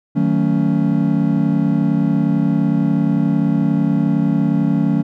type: chord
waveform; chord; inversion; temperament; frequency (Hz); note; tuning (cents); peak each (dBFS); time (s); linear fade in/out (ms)
triangle; D# half-diminished seventh; none; just; 155.56 / 186.68 / 224 / 280; D#3 / F#3 / A3 / C#4; 0 / +16 / +31 / +18; -17; 0.15-5.03; 20
effects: none